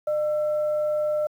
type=tone with frequency modulation; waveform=sine; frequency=604 Hz; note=D5; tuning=48 cents sharp; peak=-21 dBFS; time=0.07-1.27 s; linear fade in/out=5 ms; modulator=735 Hz; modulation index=0.23; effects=high-pass 300 Hz 12 dB/octave + 9-bit